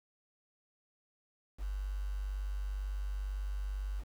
sine tone with quantisation, 48.98 Hz, G1, 1 cent flat, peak -34 dBFS, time 1.58-4.04 s, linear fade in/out 50 ms, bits 9, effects none

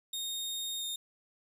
sawtooth tone with pitch glide, 3700 to 3668 Hz, A#7 to A#7, -14 to -29 cents, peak -32 dBFS, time 0.13-0.96 s, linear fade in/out 5 ms, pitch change -15 cents, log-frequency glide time 0.79-0.84 s, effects 10-bit

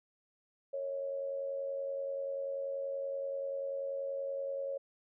sine tone with amplitude modulation, 550 Hz, C#5, 14 cents flat, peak -32 dBFS, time 0.73-4.78 s, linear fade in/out 10 ms, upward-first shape sine, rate 90.4 Hz, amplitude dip 55%, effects none

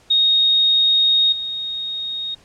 sine tone with level steps, 3729 Hz, A#7, in tune, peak -12 / -23 dBFS, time 0.1-2.35 s, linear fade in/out 10 ms, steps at 1.32 s, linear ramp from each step 5 ms, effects pink hiss -52 dBFS RMS until 2.44 s + low-pass 8000 Hz 12 dB/octave

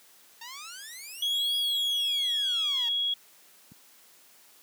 10% pulse exponential two-way sweep, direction up then down, 900 to 4978 to 900 Hz, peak -32 dBFS, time 0.41-2.89 s, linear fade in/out 5 ms, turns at 1.57 s
sine tone, 3322 Hz, G#7, in tune, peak -25 dBFS, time 1.22-3.14 s, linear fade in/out 5 ms
click, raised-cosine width 5 ms, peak -31 dBFS, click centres 3.719 s
effects white hiss -57 dBFS RMS until 4.62 s + high-pass 200 Hz 12 dB/octave

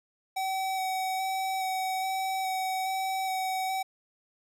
square tone with vibrato, 759 Hz, F#5, 44 cents sharp, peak -29 dBFS, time 0.36-3.83 s, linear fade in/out 10 ms, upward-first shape square, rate 1.2 Hz, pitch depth 10 cents each way, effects none

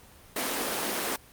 pink high-pass noise, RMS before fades -30 dBFS, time 0.36-1.16 s, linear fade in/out 2 ms, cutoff 250 Hz, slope 24 dB/octave, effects pink hiss -53 dBFS RMS until 1.32 s + Opus 24 kbps

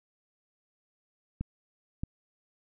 clicks, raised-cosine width 5 ms, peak -20 dBFS, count 2, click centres 1.41 / 2.035 s, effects none

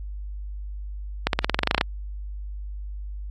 accelerating click train, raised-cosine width 0.3 ms, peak -3 dBFS, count 13, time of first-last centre 1.27-1.812 s, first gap 62 ms, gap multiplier 0.94, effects added 50 Hz sine -31 dBFS peak until 3.3 s + AAC 48 kbps

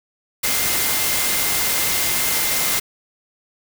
sine tone in noise, 2091 Hz, C7, 2 cents flat, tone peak -30 dBFS, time 0.43-2.8 s, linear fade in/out 10 ms, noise white, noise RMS -20 dBFS, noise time 0.43-2.8 s, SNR -13 dB, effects none

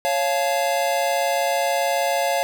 square chord, Db augmented, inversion none, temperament just, 554.4 / 693 / 866.2 Hz, Db5 / F5 / A5, 0 / -14 / -27 cents, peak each -24 / -23 / -27 dBFS, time 0.05-2.43 s, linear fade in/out 0 ms, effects none

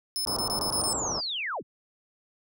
sawtooth tone bursts, 5220 Hz, E8, 18 cents flat, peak -25 dBFS, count 7, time 0.16-0.929 s, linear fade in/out 0 ms, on 91 ms, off 22 ms
white low-pass noise, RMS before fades -34 dBFS, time 0.26-1.21 s, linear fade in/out 20 ms, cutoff 1200 Hz, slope 48 dB/octave
sine linear sweep, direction down, 10548 to 56.5 Hz, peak -29 dBFS, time 0.7-1.63 s, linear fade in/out 50 ms
effects none

